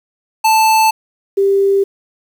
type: tone pair in turn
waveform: square / sine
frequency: 880 / 394.3 Hz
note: A5 / G4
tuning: 0 / +10 cents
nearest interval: octave + major second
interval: 1390 cents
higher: first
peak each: -9 dBFS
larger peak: neither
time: 0.44-0.91 / 1.37-1.84 s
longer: neither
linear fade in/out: 10 ms
effects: 7-bit